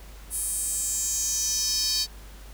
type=tone with high-pass filter sweep; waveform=square; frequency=349.2 Hz; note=F4; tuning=in tune; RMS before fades=-27 dBFS; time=0.3-2.07 s; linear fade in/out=50 ms; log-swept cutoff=9800 to 4600 Hz; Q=5.1; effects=added 50 Hz sine -42 dBFS peak until 2.53 s + pink hiss -50 dBFS RMS until 2.53 s